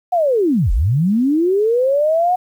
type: linear two-way sweep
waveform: sine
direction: down then up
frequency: 740 to 36.55 to 740 Hz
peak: -12 dBFS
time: 0.12-2.36 s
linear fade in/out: 10 ms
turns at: 0.72 s
effects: 8-bit